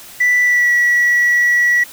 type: tone with pitch glide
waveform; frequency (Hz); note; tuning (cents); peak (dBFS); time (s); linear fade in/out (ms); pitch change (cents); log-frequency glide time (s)
sine; 1973 to 1936.9; B6 to B6; -2 to -34; -8; 0.2-1.84; 10; -32; 0.43-0.72
effects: tanh soft clip ceiling -8 dBFS + white hiss -37 dBFS RMS until 1.92 s